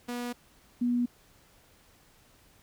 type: tone pair in turn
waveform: sawtooth / sine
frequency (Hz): 242.7 / 242.7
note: B3 / B3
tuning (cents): -30 / -30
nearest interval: unison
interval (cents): 0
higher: neither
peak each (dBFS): -29 / -24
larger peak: second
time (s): 0.08-0.33 / 0.81-1.06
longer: neither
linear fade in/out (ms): 10
effects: pink hiss -61 dBFS RMS until 2.62 s